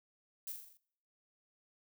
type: noise with echo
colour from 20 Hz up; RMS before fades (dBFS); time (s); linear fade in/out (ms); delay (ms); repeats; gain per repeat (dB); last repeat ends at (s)
violet; -42; 0.47-0.52; 2; 42; 6; -4; 0.772
effects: noise-tail reverb RT60 0.7 s tail -24 dB re dry